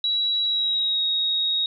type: tone with pitch glide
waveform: sine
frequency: 3897 to 3769 Hz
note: B7 to A#7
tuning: -24 to +18 cents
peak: -20 dBFS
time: 0.04-1.66 s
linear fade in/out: 2 ms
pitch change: -58 cents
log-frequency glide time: 0.44-1.03 s
effects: none